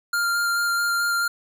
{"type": "tone with vibrato", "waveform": "square", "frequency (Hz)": 1396.9, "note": "F6", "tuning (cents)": 0, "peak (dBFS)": -21, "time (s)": [0.13, 1.28], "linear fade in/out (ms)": 5, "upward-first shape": "square", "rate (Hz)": 4.6, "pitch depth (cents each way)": 8, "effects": []}